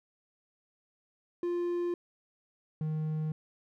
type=tone pair in turn; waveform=triangle; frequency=349.2 / 155.55 Hz; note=F4 / D#3; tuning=0 / 0 cents; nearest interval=octave + major second; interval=1400 cents; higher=first; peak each=-27 / -28 dBFS; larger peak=first; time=1.43-1.94 / 2.81-3.32 s; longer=neither; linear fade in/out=2 ms; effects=none